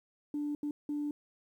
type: tone bursts at uneven times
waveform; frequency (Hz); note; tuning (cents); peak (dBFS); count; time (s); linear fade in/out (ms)
sine; 293.7; D4; 0; -31; 3; 0.34-0.55 / 0.63-0.71 / 0.89-1.11; 2
effects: tanh soft clip ceiling -28 dBFS + 11-bit